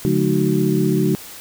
sine tone cluster, 141.9 / 177.3 / 213.1 / 308.6 / 373.8 Hz, C#3 / F3 / G#3 / D#4 / F#4, +41 / +26 / +45 / -14 / +18 cents, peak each -21 dBFS, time 0.05-1.15 s, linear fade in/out 0 ms, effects white hiss -37 dBFS RMS until 1.4 s

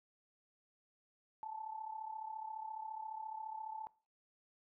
sine tone with amplitude modulation, 875 Hz, A5, 10 cents flat, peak -39 dBFS, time 1.43-3.87 s, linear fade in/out 0 ms, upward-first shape sine, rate 34.5 Hz, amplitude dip 75%, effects noise-tail reverb RT60 0.4 s tail -21 dB re dry

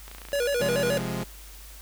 click train, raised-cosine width 0.3 ms, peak -26 dBFS, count 28, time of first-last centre 0.08-1.008 s, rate 29.1 Hz
square tone with vibrato, 523.3 Hz, C5, in tune, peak -24 dBFS, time 0.33-0.98 s, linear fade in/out 0 ms, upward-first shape square, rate 7 Hz, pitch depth 140 cents each way
sawtooth chord, F minor, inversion second, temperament equal, 130.81 / 174.61 / 207.7 Hz, C3 / F3 / Ab3, 0 / 0 / 0 cents, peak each -29 dBFS, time 0.6-1.24 s, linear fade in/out 10 ms
effects added 50 Hz sine -44 dBFS peak until 1.81 s + white hiss -48 dBFS RMS until 1.81 s

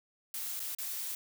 blue noise with dropouts, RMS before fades -38 dBFS, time 0.34-1.15 s, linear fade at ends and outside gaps 2 ms, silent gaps 0.595-0.601 / 0.749-0.785 s, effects none

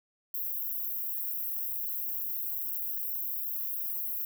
white high-pass noise, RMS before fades -34 dBFS, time 0.34-4.25 s, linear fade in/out 2 ms, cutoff 12000 Hz, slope 96 dB/octave, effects none

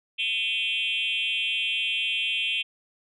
sine tone with frequency modulation, 2900 Hz, F#7, 35 cents flat, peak -23 dBFS, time 0.18-2.63 s, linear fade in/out 20 ms, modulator 212 Hz, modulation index 2.2, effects tanh soft clip ceiling -19 dBFS

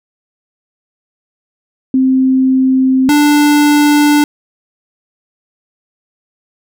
sine / square tone pair in turn, 261.6 / 294.2 Hz, C4 / D4, 0 / +3 cents, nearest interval major second, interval 203 cents, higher second, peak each -7 dBFS, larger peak neither, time 1.94-3.09 / 3.09-4.24 s, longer neither, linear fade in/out 2 ms, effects none

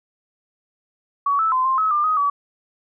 sine tone with pitch steps, 1128 / 1313 / 1029 / 1053 / 1284 / 1195 / 1256 / 1142 Hz, C#6 / E6 / C6 / C6 / E6 / D6 / D#6 / D6, +30 / -7 / -29 / +11 / -46 / +30 / +16 / -49 cents, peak -16 dBFS, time 1.26-2.3 s, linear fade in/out 5 ms, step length 130 ms, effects none

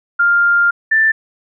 sine tone pair in turn, 1400 / 1771.5 Hz, F6 / A6, +4 / +11 cents, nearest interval major third, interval 407 cents, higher second, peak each -9 dBFS, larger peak neither, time 0.19-0.71 / 0.91-1.12 s, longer first, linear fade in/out 10 ms, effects none

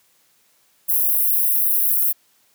white high-pass noise, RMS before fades -18 dBFS, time 0.88-2.13 s, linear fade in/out 20 ms, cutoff 11000 Hz, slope 48 dB/octave, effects white hiss -60 dBFS RMS until 2.54 s + high-pass 100 Hz 12 dB/octave

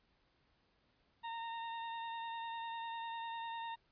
40% pulse tone with vibrato, 920 Hz, A#5, 23 cents flat, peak -40 dBFS, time 1.23-3.76 s, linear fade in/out 20 ms, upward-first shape sine, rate 10 Hz, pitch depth 15 cents each way, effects pink hiss -75 dBFS RMS until 3.91 s + resampled to 11025 Hz

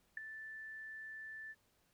sine tone with ADSR envelope, 1760 Hz, A6, in tune, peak -35 dBFS, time 0.17-1.55 s, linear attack 4 ms, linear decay 7 ms, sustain -11 dB, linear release 42 ms, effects pink hiss -75 dBFS RMS until 1.93 s

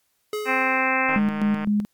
square tone with exponential decay, 423.3 Hz, G#4, 33 cents sharp, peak -24 dBFS, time 0.33-1.25 s, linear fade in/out 2 ms, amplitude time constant 200 ms
harmonic tone, 261.6 Hz, C4, in tune, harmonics 1 / 2 / 3 / 4 / 5 / 6 / 7 / 8 / 9 / 10, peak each -29 / -29 / -27 / -27 / -30 / -28 / -28 / -26 / -31 / -27 dBFS, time 0.45-1.2 s, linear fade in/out 50 ms
click train, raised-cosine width 0.5 ms, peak -17 dBFS, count 86, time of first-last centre 1.09-1.646 s, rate 153 Hz
sine tone with tremolo, 207.7 Hz, G#3, in tune, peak -17 dBFS, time 1.16-1.85 s, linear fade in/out 0 ms, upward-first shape square, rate 3.9 Hz, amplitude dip 60%
effects white hiss -69 dBFS RMS until 1.93 s + MP3 96 kbps

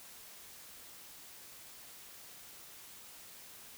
silence, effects white hiss -53 dBFS RMS until 3.77 s

